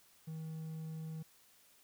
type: tone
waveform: triangle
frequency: 159.2 Hz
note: D#3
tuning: 40 cents sharp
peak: -39 dBFS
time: 0.27-1.23 s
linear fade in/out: 10 ms
effects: white hiss -66 dBFS RMS until 1.83 s